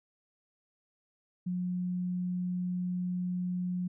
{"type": "tone", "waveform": "sine", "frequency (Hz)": 180, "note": "F#3", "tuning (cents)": -47, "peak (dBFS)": -30, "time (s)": [1.46, 3.88], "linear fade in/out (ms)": 10, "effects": []}